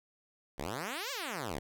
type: exponential two-way sweep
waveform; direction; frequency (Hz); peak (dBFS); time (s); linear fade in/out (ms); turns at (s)
5% pulse; up then down; 60.8 to 587.3 to 60.8; -25; 0.58-1.59; 5; 1.11
effects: none